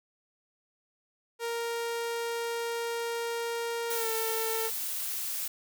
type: tone with pitch glide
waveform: sawtooth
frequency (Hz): 466.2 to 448.5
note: A#4 to A4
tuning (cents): 0 to +33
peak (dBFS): -27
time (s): 1.39-4.71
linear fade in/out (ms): 50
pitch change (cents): -67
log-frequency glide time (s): 3.94-4.08
type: noise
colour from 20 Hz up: blue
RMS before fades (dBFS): -34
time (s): 3.9-5.48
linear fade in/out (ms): 5
effects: none